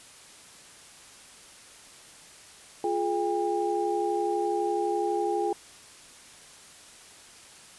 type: tone cluster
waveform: sine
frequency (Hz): 348.8 / 420.8 / 803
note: F4 / G#4 / G5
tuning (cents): -2 / +23 / +41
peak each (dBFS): -29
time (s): 2.84-5.53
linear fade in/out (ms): 2
effects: white hiss -50 dBFS RMS until 7.78 s + resampled to 24000 Hz